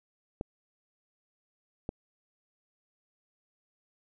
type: clicks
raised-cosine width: 2 ms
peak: -20 dBFS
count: 2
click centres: 0.411 / 1.891 s
effects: none